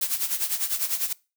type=noise with tremolo; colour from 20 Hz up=blue; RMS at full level=-24 dBFS; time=0.01-1.13 s; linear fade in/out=5 ms; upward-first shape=sine; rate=10 Hz; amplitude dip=75%; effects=noise-tail reverb RT60 0.3 s tail -23 dB re dry